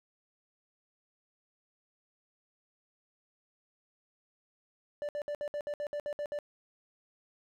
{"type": "tone bursts", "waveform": "triangle", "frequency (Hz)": 586, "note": "D5", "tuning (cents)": -4, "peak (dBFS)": -31, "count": 11, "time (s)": [5.02, 6.388], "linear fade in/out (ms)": 0, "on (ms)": 68, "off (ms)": 62, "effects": []}